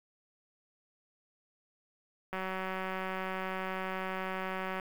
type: click train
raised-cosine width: 0.5 ms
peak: -22 dBFS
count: 465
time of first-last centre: 2.33-4.798 s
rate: 188 Hz
effects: 8-bit